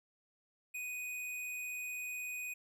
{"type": "tone", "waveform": "square", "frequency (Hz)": 2489, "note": "D#7", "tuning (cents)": 0, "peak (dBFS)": -40, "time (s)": [0.74, 2.54], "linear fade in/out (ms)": 10, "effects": []}